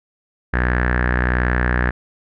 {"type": "tone with low-pass filter", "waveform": "sawtooth", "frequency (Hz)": 61.4, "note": "B1", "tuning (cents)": -9, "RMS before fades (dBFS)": -18, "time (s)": [0.53, 1.91], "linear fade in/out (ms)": 10, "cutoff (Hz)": 1700, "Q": 8.5, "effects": []}